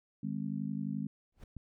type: harmonic tone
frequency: 51.5 Hz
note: G#1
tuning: 14 cents flat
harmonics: 3 / 4 / 5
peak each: -39 / -36 / -40 dBFS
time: 0.23-1.07 s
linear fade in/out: 5 ms
type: noise with exponential growth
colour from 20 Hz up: brown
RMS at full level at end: -44 dBFS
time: 1.32-1.44 s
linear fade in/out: 5 ms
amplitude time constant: 24 ms
type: click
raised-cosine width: 5 ms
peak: -32 dBFS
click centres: 1.567 s
effects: none

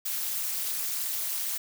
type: noise with amplitude modulation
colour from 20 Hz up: blue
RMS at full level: -27 dBFS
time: 0.05-1.58 s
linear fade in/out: 10 ms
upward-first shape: sine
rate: 223 Hz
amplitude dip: 95%
effects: none

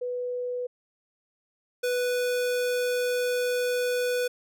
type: tone pair in turn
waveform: sine / square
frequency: 493.9 / 493.9 Hz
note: B4 / B4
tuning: 0 / 0 cents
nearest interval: unison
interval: 0 cents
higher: neither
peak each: -28 / -25 dBFS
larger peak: second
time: 0.01-0.67 / 1.83-4.28 s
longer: second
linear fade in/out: 10 ms
effects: none

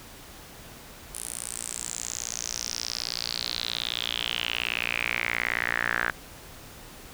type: tone with band-pass filter sweep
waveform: sawtooth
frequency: 58.8 Hz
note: A#1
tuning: 16 cents sharp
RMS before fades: -31 dBFS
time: 1.14-6.11 s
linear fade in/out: 10 ms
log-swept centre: 10000 to 1600 Hz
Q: 5.7
effects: pink hiss -46 dBFS RMS until 7.13 s

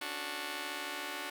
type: chord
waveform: 5% pulse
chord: D major seventh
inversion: third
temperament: just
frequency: 275.3 / 293.7 / 367.1 / 440.5 Hz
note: C#4 / D4 / F#4 / A4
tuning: -12 / 0 / -14 / +2 cents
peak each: -37 / -31 / -31 / -37 dBFS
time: 0.01-1.3 s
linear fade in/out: 5 ms
effects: none

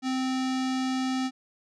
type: tone with low-pass filter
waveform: square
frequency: 260 Hz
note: C4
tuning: 11 cents flat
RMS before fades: -28 dBFS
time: 0.02-1.31 s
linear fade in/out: 50 ms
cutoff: 5800 Hz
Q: 1.4
effects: none

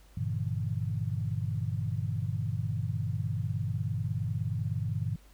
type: chord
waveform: sine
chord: E half-diminished seventh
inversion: first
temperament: just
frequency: 98.89 / 118.67 / 148.33 / 164.81 Hz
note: G2 / Bb2 / D3 / E3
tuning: +16 / +31 / +18 / 0 cents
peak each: -33 / -33 / -36 / -39 dBFS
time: 0.17-5.16 s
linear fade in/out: 5 ms
effects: added 50 Hz sine -54 dBFS peak until 5.33 s + pink hiss -62 dBFS RMS until 5.33 s

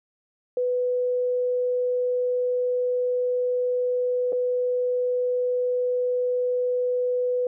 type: tone with dropouts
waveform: sine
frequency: 496.5 Hz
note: B4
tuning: 9 cents sharp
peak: -21 dBFS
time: 0.57-7.47 s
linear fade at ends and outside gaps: 2 ms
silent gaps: 4.323-4.329 s
effects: none

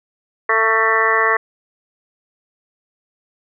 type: harmonic tone with a mistuned harmonic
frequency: 223 Hz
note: A3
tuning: 23 cents sharp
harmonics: 2 / 3 / 4 / 5 / 6 / 7 / 8 / 9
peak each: -21 / -25 / -26 / -18 / -23 / -28 / -18 / -20 dBFS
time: 0.49-1.37 s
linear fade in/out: 5 ms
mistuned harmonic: 9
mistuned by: -34 cents
effects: none

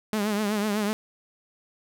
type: tone with vibrato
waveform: sawtooth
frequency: 209.1 Hz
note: G#3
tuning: 12 cents sharp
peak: -20 dBFS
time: 0.13-0.93 s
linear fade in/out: 0 ms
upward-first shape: triangle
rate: 8 Hz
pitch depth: 86 cents each way
effects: none

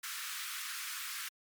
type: high-pass noise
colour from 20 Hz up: pink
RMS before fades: -41 dBFS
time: 0.03-1.29 s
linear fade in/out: 10 ms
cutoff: 1200 Hz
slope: 48 dB/octave
effects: MP3 96 kbps

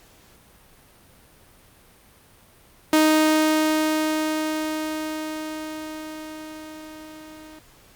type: tone with level ramp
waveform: sawtooth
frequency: 311.1 Hz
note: D#4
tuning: in tune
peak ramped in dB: -10 to -38 dBFS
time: 2.93-7.59 s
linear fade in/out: 2 ms
effects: pink hiss -53 dBFS RMS until 7.95 s + Opus 48 kbps

